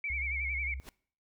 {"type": "tone with vibrato", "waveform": "sine", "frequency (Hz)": 2240, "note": "C#7", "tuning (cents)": 18, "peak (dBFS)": -32, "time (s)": [0.04, 0.74], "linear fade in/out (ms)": 2, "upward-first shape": "sine", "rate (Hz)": 11, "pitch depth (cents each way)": 77}
{"type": "tone", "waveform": "sine", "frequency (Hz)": 65.41, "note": "C2", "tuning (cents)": 0, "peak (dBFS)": -37, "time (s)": [0.1, 0.8], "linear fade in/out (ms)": 0}
{"type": "noise with exponential growth", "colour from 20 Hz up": "pink", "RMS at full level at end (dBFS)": -44, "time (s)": [0.77, 0.89], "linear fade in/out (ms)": 0, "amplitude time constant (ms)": 25}
{"effects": ["noise-tail reverb RT60 0.5 s tail -22 dB re dry"]}